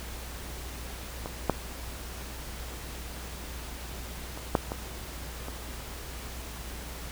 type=clicks; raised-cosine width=1 ms; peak=-20 / -8 / -25 / -7 / -18 / -23 dBFS; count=6; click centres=1.259 / 1.497 / 4.375 / 4.552 / 4.719 / 5.484 s; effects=added 60 Hz sine -40 dBFS peak until 7.11 s + pink hiss -42 dBFS RMS until 7.11 s